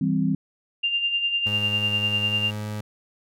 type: chord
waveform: sine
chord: C major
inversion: first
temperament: just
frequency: 163.52 / 196.22 / 261.6 Hz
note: E3 / G3 / C4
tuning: -14 / +2 / 0 cents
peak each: -24 dBFS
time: 0.01-0.35 s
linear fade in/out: 5 ms
type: tone with tremolo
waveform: sine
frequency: 2794 Hz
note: F7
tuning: in tune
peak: -19 dBFS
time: 0.83-2.51 s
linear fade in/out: 10 ms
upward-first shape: sine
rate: 10 Hz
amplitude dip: 55%
type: tone with pitch glide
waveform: 30% pulse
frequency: 103.83 to 105.89 Hz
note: G#2 to G#2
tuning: 0 to +34 cents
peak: -26 dBFS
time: 1.46-2.81 s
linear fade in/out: 5 ms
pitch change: +34 cents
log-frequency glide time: 2.22-2.63 s
effects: none